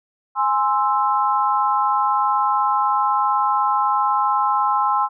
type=chord; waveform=sine; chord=Ab augmented; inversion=none; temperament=equal; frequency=830.6 / 1046.5 / 1318.5 Hz; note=Ab5 / C6 / E6; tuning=0 / 0 / 0 cents; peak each=-20 / -19 / -22 dBFS; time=0.35-5.09 s; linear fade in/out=50 ms; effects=none